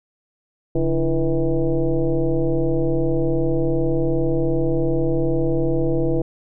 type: tone with frequency modulation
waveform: sine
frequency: 175.7 Hz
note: F3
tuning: 11 cents sharp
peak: -16 dBFS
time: 0.75-6.22 s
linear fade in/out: 5 ms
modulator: 157 Hz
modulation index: 2.3
effects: none